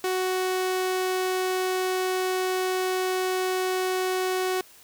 sawtooth tone, 371.3 Hz, F#4, 6 cents sharp, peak -20 dBFS, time 0.04-4.61 s, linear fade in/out 2 ms, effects white hiss -52 dBFS RMS until 4.83 s

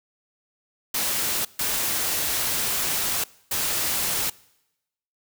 white noise bursts at uneven times, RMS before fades -25 dBFS, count 3, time 0.94-1.45 / 1.59-3.24 / 3.51-4.3 s, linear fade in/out 5 ms, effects noise-tail reverb RT60 0.9 s tail -23 dB re dry

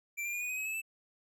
square tone with pitch steps, 2349 / 2389 / 2429 / 2470 / 2512 / 2554 / 2597 / 2641 Hz, D7 / D7 / D#7 / D#7 / D#7 / D#7 / E7 / E7, 0 / +29 / -42 / -13 / +16 / +45 / -26 / +3 cents, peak -35 dBFS, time 0.17-0.818 s, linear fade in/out 20 ms, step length 81 ms, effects none

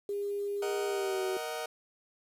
sine tone with pitch glide, 405.1 to 378 Hz, G#4 to F#4, -43 to +37 cents, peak -31 dBFS, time 0.09-1.37 s, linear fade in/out 2 ms, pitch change -120 cents, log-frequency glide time 0.86-1.23 s
sawtooth chord, D# minor, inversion second, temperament just, 466.7 / 622.3 / 746.7 Hz, A#4 / D#5 / F#5, +2 / 0 / +16 cents, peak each -35 / -35 / -36 dBFS, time 0.62-1.66 s, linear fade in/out 5 ms
effects resampled to 32000 Hz + 9-bit

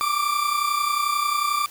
40% pulse tone pair together, 1156.8 / 1188 Hz, D6 / D6, -27 / +20 cents, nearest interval unison, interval 47 cents, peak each -24 / -22 dBFS, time 0.01-1.66 s, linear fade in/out 0 ms, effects white hiss -44 dBFS RMS until 1.7 s

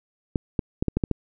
clicks, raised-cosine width 3 ms, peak -9 dBFS, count 7, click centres 0.358 / 0.592 / 0.825 / 0.883 / 0.97 / 1.038 / 1.113 s, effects none

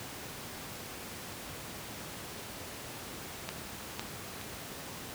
clicks, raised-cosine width 0.2 ms, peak -18 / -17 / -25 dBFS, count 3, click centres 3.49 / 3.995 / 4.413 s, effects pink hiss -43 dBFS RMS until 5.14 s + high-pass 80 Hz 12 dB/octave

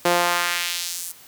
sawtooth tone with high-pass filter sweep, 174.61 Hz, F3, in tune, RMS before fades -23 dBFS, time 0.05-1.12 s, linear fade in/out 5 ms, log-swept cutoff 440 to 10000 Hz, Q 1.1, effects white hiss -47 dBFS RMS until 1.27 s

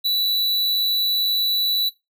square tone, 3951 Hz, B7, in tune, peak -18 dBFS, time 0.04-1.9 s, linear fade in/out 20 ms, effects noise-tail reverb RT60 0.2 s tail -17 dB re dry

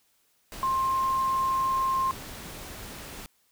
sine tone in noise, 1058 Hz, C6, 19 cents sharp, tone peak -23 dBFS, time 0.63-2.11 s, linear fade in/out 0 ms, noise pink, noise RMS -41 dBFS, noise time 0.52-3.26 s, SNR +15 dB, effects white hiss -68 dBFS RMS until 3.51 s

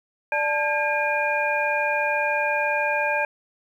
sine tone cluster, 589 / 881 / 1614 / 2419 Hz, D5 / A5 / G#6 / D#7, +5 / +2 / -50 / -49 cents, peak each -26 dBFS, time 0.32-3.25 s, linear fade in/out 2 ms, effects 9-bit

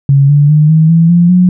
sine tone with pitch steps, 138.9 / 145.13 / 151.65 / 158.45 / 165.56 / 172.99 / 180.76 Hz, C#3 / D3 / D#3 / D#3 / E3 / F3 / F#3, +4 / -20 / -44 / +32 / +8 / -16 / -40 cents, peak -3 dBFS, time 0.09-1.49 s, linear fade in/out 2 ms, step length 200 ms, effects none

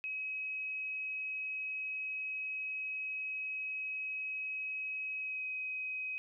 sine tone with pitch glide, 2548 to 2527 Hz, D#7 to D#7, +41 to +26 cents, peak -36 dBFS, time 0.04-6.18 s, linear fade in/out 0 ms, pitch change -15 cents, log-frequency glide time 5.19-5.45 s, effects none

